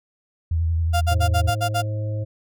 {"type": "tone with vibrato", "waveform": "sine", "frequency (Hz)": 82.2, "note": "E2", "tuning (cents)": -4, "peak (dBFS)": -18, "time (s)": [0.51, 1.5], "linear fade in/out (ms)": 5, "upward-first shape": "sine", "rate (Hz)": 11, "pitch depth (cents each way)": 42}
{"type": "tone bursts", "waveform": "35% pulse", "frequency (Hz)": 698.5, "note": "F5", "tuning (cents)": 0, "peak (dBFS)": -18, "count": 7, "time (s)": [0.93, 1.823], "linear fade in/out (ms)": 20, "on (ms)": 83, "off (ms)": 52}
{"type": "harmonic tone", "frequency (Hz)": 106.4, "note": "G#2", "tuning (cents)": 42, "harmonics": [1, 3, 5, 6], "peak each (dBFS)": [-23, -39, -34, -46], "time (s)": [1.1, 2.25], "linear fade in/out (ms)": 20}
{"effects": []}